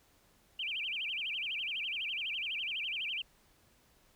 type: tone with vibrato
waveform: sine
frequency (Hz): 2724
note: F7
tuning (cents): -44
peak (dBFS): -34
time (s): 0.59-3.22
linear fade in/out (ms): 5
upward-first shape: sine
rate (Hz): 12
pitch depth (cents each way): 280
effects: pink hiss -67 dBFS RMS until 4.15 s